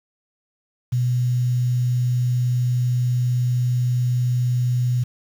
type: tone with quantisation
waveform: sine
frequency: 123.8 Hz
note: B2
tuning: 5 cents sharp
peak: -17 dBFS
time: 0.92-5.04 s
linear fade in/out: 10 ms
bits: 7
effects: none